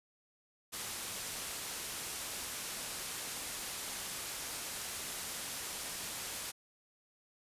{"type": "low-pass noise", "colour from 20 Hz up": "white", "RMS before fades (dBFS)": -42, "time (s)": [0.72, 6.52], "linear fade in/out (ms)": 20, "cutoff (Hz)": 12000, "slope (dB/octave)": 24, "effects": ["resampled to 32000 Hz"]}